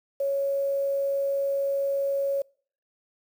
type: tone with quantisation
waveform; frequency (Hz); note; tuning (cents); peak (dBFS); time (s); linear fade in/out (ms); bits
sine; 554.4; C#5; 0; -23; 0.2-2.42; 5; 8
effects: noise-tail reverb RT60 0.5 s tail -26 dB re dry